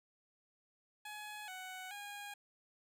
15% pulse tone with pitch steps, 843 / 745 / 817 Hz, G#5 / F#5 / G#5, +26 / +12 / -29 cents, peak -39 dBFS, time 1.05-2.34 s, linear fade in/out 5 ms, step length 430 ms, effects none

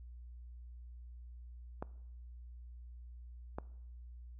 clicks, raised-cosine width 1 ms, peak -25 dBFS, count 2, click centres 1.825 / 3.585 s, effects noise-tail reverb RT60 0.8 s tail -21 dB re dry + added 60 Hz sine -48 dBFS peak until 4.39 s

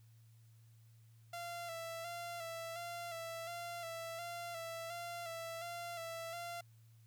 sawtooth tone with vibrato, 676 Hz, E5, 43 cents sharp, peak -39 dBFS, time 1.33-6.61 s, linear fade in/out 5 ms, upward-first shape square, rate 1.4 Hz, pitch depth 35 cents each way, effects added 113 Hz sine -60 dBFS peak until 7.06 s + white hiss -75 dBFS RMS until 7.06 s

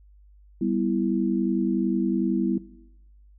sine chord, E minor, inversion first, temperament equal, 196 / 246.9 / 329.6 Hz, G3 / B3 / E4, 0 / 0 / 0 cents, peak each -26 dBFS, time 0.61-2.58 s, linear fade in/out 5 ms, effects noise-tail reverb RT60 0.9 s tail -18 dB re dry + added 50 Hz sine -50 dBFS peak until 3.38 s

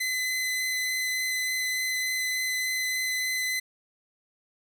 sawtooth tone with vibrato, 2027 Hz, B6, 45 cents sharp, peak -23 dBFS, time 0-3.6 s, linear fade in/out 10 ms, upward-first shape triangle, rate 3.4 Hz, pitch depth 9 cents each way, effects none

